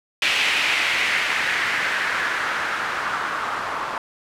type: noise with low-pass filter sweep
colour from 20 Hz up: blue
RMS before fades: -23 dBFS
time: 0.22-3.98 s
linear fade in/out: 2 ms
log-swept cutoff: 2600 to 1100 Hz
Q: 2.4
effects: none